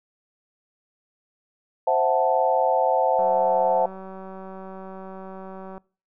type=chord; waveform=sine; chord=F# half-diminished seventh; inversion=second; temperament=equal; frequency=523.3 / 659.3 / 740 / 880 Hz; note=C5 / E5 / F#5 / A5; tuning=0 / 0 / 0 / 0 cents; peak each=-23 dBFS; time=1.87-3.86 s; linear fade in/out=5 ms
type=click train; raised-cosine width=1 ms; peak=-26 dBFS; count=493; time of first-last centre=3.19-5.779 s; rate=190 Hz
effects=noise-tail reverb RT60 0.4 s tail -24 dB re dry